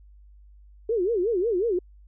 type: tone with vibrato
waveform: sine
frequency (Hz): 408.5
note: G#4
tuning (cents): -29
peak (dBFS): -21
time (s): 0.89-1.79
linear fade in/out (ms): 5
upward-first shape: sine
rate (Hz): 5.5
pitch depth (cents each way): 270
effects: added 50 Hz sine -48 dBFS peak until 2.07 s